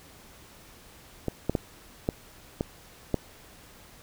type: clicks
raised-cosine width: 2 ms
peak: -14 / -11 / -11 / -11 / -13 / -10 dBFS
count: 6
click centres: 1.283 / 1.496 / 1.552 / 2.089 / 2.609 / 3.143 s
effects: pink hiss -52 dBFS RMS until 4.02 s